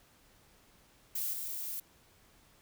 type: noise with level steps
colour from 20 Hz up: violet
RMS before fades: -35 / -39 dBFS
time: 1.15-1.8 s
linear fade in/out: 5 ms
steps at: 1.33 s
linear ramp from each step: 2 ms
effects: pink hiss -64 dBFS RMS until 2.61 s

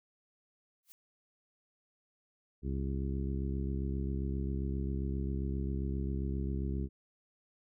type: noise with exponential growth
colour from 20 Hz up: blue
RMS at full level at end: -50 dBFS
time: 0.83-0.92 s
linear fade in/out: 0 ms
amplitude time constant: 19 ms
type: harmonic tone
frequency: 67.5 Hz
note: C#2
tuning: 45 cents flat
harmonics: 1 / 2 / 3 / 4 / 5 / 6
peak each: -34 / -39 / -40 / -45 / -44 / -47 dBFS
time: 2.62-6.89 s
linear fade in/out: 50 ms
effects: none

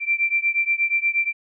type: beating tone pair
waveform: sine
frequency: 2349 / 2357.4 Hz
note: D7 / D7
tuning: 0 / +6 cents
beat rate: 8.4 Hz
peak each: -21 / -22 dBFS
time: 0-1.33 s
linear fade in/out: 50 ms
effects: none

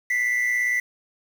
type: tone pair together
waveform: triangle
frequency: 1975.5 / 2093 Hz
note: B6 / C7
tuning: 0 / 0 cents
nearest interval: minor second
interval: 100 cents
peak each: -18 / -24 dBFS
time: 0.1-0.8 s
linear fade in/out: 5 ms
effects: tanh soft clip ceiling -16 dBFS + 7-bit

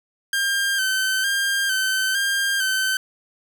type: tone with vibrato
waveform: sawtooth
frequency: 1568 Hz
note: G6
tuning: in tune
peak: -16 dBFS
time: 0.33-2.97 s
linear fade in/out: 2 ms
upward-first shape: square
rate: 1.1 Hz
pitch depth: 36 cents each way
effects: none

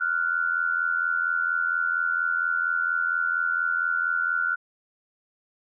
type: tone pair together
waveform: sine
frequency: 1395.7 / 1480 Hz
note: F6 / F#6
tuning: -2 / 0 cents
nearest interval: minor second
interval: 102 cents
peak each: -25 dBFS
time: 0-4.56 s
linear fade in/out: 20 ms
effects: none

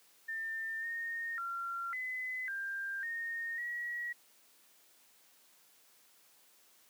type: tone with pitch steps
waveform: sine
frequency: 1798 / 1844 / 1374 / 2020 / 1590 / 1845 / 1915 Hz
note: A6 / A#6 / F6 / B6 / G6 / A#6 / A#6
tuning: +37 / -19 / -29 / +39 / +24 / -18 / +46 cents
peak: -36 dBFS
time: 0.28-4.13 s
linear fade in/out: 10 ms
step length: 550 ms
effects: white hiss -65 dBFS RMS until 6.89 s + high-pass 200 Hz 12 dB/octave

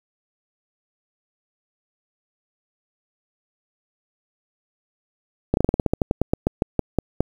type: slowing click train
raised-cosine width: 2 ms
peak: -4 dBFS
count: 18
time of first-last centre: 5.54-7.206 s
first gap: 31 ms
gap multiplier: 1.13
effects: 7-bit

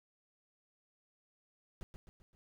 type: noise with echo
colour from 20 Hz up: brown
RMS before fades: -43 dBFS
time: 1.81-1.83 s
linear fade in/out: 0 ms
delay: 130 ms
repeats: 4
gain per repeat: -6 dB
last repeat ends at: 2.35 s
effects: none

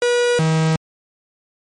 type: tone pair in turn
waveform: 45% pulse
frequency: 484 / 159.48 Hz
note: B4 / D#3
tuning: -35 / +43 cents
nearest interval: octave + perfect fifth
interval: 1922 cents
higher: first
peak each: -14 dBFS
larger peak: neither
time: 0.02-0.39 / 0.39-0.76 s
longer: neither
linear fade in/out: 2 ms
effects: low-pass 9000 Hz 12 dB/octave + MP3 48 kbps

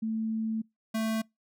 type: tone pair in turn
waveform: sine / square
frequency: 221.5 / 221.5 Hz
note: A3 / A3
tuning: +12 / +12 cents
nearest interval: unison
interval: 0 cents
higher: neither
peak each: -28 dBFS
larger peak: neither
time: 0.02-0.62 / 0.94-1.22 s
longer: first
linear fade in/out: 10 ms
effects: noise-tail reverb RT60 0.2 s tail -26 dB re dry

